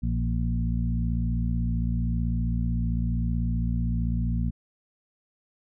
harmonic tone with a mistuned harmonic, 58.27 Hz, A#1, in tune, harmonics 1 / 2 / 3 / 4, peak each -26 / -29 / -31 / -32 dBFS, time 0.02-4.51 s, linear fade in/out 20 ms, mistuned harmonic 3, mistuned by -27 cents, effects none

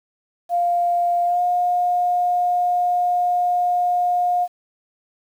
sine tone with pitch glide, 698.5 to 712.8 Hz, F5 to F5, 0 to +35 cents, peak -16 dBFS, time 0.49-4.48 s, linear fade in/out 50 ms, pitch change +35 cents, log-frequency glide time 1.24-1.41 s, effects 8-bit

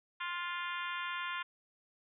harmonic tone with a mistuned harmonic, 349.2 Hz, F4, in tune, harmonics 3 / 4 / 5 / 6 / 7 / 8 / 9 / 10, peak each -40 / -42 / -44 / -46 / -47 / -48 / -49 / -50 dBFS, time 0.2-1.43 s, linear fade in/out 10 ms, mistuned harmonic 4, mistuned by +16 cents, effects none

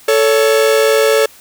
45% pulse tone pair together, 440 / 560.8 Hz, A4 / C#5, 0 / +20 cents, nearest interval major third, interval 420 cents, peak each -11 / -13 dBFS, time 0.08-1.26 s, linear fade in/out 5 ms, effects white hiss -42 dBFS RMS until 1.4 s

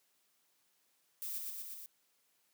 violet noise with echo, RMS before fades -41 dBFS, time 1.22-1.38 s, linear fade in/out 0 ms, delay 120 ms, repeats 4, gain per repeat -2 dB, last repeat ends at 1.86 s, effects white hiss -75 dBFS RMS until 2.53 s + high-pass 150 Hz 12 dB/octave

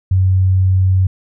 sine tone, 93.8 Hz, F#2, 24 cents sharp, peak -9 dBFS, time 0.11-1.07 s, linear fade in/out 5 ms, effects none

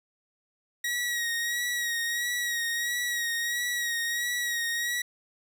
sawtooth tone with vibrato, 1900 Hz, A#6, 33 cents sharp, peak -24 dBFS, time 0.84-5.02 s, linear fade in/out 5 ms, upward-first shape sine, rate 1.5 Hz, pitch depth 37 cents each way, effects none

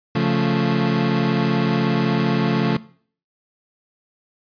30% pulse chord, Db augmented, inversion none, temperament equal, 138.59 / 174.61 / 220 Hz, Db3 / F3 / A3, 0 / 0 / 0 cents, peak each -19 dBFS, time 0.15-2.77 s, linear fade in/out 5 ms, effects noise-tail reverb RT60 0.5 s tail -19 dB re dry + resampled to 11025 Hz

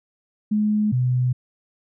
sine tone pair in turn, 211.4 / 125.7 Hz, G#3 / B2, +31 / +31 cents, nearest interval major sixth, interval 900 cents, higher first, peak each -17 dBFS, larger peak neither, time 0.51-0.92 / 0.92-1.33 s, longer neither, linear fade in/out 10 ms, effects none

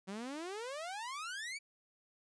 sawtooth exponential sweep, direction up, 185 to 2349 Hz, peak -37 dBFS, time 0.07-1.59 s, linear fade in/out 20 ms, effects resampled to 22050 Hz

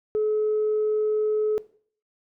sine tone, 427.9 Hz, A4, 48 cents flat, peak -19 dBFS, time 0.15-1.58 s, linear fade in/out 0 ms, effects noise-tail reverb RT60 0.5 s tail -19 dB re dry + tanh soft clip ceiling -17 dBFS

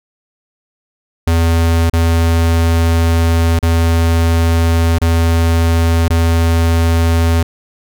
square tone with dropouts, 83.1 Hz, E2, 15 cents sharp, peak -10 dBFS, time 1.27-7.43 s, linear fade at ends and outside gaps 5 ms, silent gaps 1.898-1.933 / 3.591-3.627 / 4.985-5.015 / 6.082-6.102 s, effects none

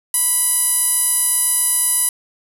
sawtooth tone with band-pass filter, 987.8 Hz, B5, in tune, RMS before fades -17 dBFS, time 0.14-2.09 s, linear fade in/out 2 ms, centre 11000 Hz, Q 8.1, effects none

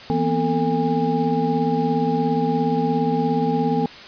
sine tone cluster, 165.1 / 237.8 / 254.9 / 447.1 / 813 Hz, E3 / A#3 / C4 / A4 / G#5, +3 / +35 / -45 / +28 / -37 cents, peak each -24 dBFS, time 0.1-3.86 s, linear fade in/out 0 ms, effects white hiss -39 dBFS RMS until 4.07 s + resampled to 11025 Hz

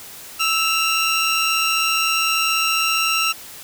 25% pulse tone pair together, 1318 / 2791 Hz, E6 / F7, -1 / -2 cents, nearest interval octave + minor second, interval 1299 cents, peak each -16 dBFS, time 0.39-3.33 s, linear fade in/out 20 ms, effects white hiss -38 dBFS RMS until 3.63 s

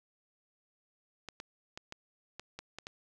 clicks, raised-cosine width 0.2 ms, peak -25 dBFS, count 8, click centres 1.287 / 1.401 / 1.775 / 1.924 / 2.396 / 2.59 / 2.786 / 2.869 s, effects none

